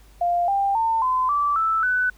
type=tone with pitch steps; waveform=sine; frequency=698.5 / 793.1 / 900.6 / 1022.7 / 1161.2 / 1318.6 / 1497.3 Hz; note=F5 / G5 / A5 / C6 / D6 / E6 / F#6; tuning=0 / +20 / +40 / -40 / -20 / 0 / +20 cents; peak=-18 dBFS; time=0.21-2.1 s; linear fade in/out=5 ms; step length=270 ms; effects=added 50 Hz sine -48 dBFS peak until 2.17 s + pink hiss -56 dBFS RMS until 2.17 s